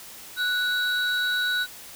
triangle tone pair together, 1478 / 3885 Hz, F#6 / B7, -2 / -29 cents, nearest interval octave + perfect fourth, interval 1673 cents, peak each -22 / -26 dBFS, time 0.36-1.67 s, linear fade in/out 50 ms, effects white hiss -43 dBFS RMS until 1.95 s

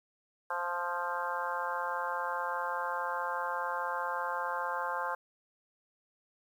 harmonic tone with a mistuned harmonic, 175.1 Hz, F3, 5 cents sharp, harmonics 3 / 4 / 5 / 6 / 7 / 8 / 9, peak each -40 / -43 / -37 / -37 / -42 / -41 / -40 dBFS, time 0.5-5.15 s, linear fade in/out 5 ms, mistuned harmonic 8, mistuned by -17 cents, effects 10-bit

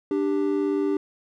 triangle tone pair together, 295 / 393.3 Hz, D4 / G4, +8 / +6 cents, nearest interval perfect fourth, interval 498 cents, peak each -22 dBFS, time 0.11-0.97 s, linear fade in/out 2 ms, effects none

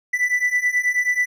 triangle beating tone pair, 1975.5 / 1984.8 Hz, B6 / B6, 0 / +8 cents, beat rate 9.3 Hz, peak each -20 / -18 dBFS, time 0.13-1.26 s, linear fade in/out 10 ms, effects none

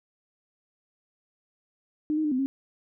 sine tone with pitch steps, 303.7 / 311.8 / 300.3 / 255.5 / 271 Hz, D#4 / D#4 / D4 / C4 / C#4, -42 / +4 / +39 / -41 / -39 cents, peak -23 dBFS, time 2.1-2.46 s, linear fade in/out 0 ms, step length 72 ms, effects none

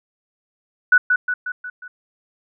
sine tone with echo, 1480 Hz, F#6, in tune, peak -8 dBFS, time 0.92-0.98 s, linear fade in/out 5 ms, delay 180 ms, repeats 5, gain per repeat -5 dB, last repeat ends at 1.88 s, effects none

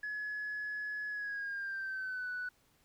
sine tone with pitch glide, 1696 to 1485 Hz, G#6 to F#6, +36 to +6 cents, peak -35 dBFS, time 0.03-2.49 s, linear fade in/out 5 ms, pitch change -230 cents, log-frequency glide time 1.09-2.3 s, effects tanh soft clip ceiling -33 dBFS + pink hiss -70 dBFS RMS until 2.84 s

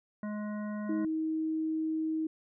harmonic tone, 210 Hz, G#3, 19 cents sharp, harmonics 1 / 3 / 5 / 7 / 9, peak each -34 / -44 / -48 / -51 / -53 dBFS, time 0.23-1.05 s, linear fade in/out 2 ms
sine tone, 316.7 Hz, D#4, 31 cents sharp, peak -29 dBFS, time 0.89-2.27 s, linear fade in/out 5 ms
effects none

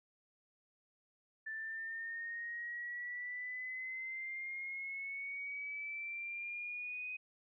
sine exponential sweep, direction up, 1760 to 2508 Hz, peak -40 dBFS, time 1.46-7.17 s, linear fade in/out 10 ms, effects none

